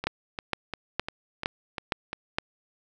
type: two click trains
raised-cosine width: 0.3 ms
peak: -9 / -16 dBFS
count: 6 / 7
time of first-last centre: 0.07-2.385 / 0.04-2.131 s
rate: 2.16 / 2.87 Hz
effects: none